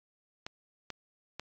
clicks, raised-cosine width 0.2 ms, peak -21 dBFS, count 3, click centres 0.465 / 0.903 / 1.396 s, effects low-pass 7000 Hz 12 dB/octave + AAC 48 kbps

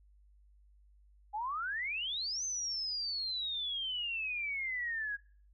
sine exponential two-way sweep, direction up then down, 804 to 6270 to 1630 Hz, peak -34 dBFS, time 1.33-5.17 s, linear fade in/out 20 ms, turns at 2.44 s, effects noise-tail reverb RT60 0.5 s tail -24 dB re dry + added 50 Hz sine -60 dBFS peak until 5.53 s

